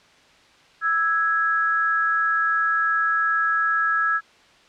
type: tone pair together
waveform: sine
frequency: 1318.5 / 1661.2 Hz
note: E6 / G#6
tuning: 0 / 0 cents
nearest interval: major third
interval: 400 cents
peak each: -21 dBFS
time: 0.81-4.21 s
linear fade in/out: 50 ms
effects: white hiss -53 dBFS RMS until 4.68 s + low-pass 4000 Hz 12 dB/octave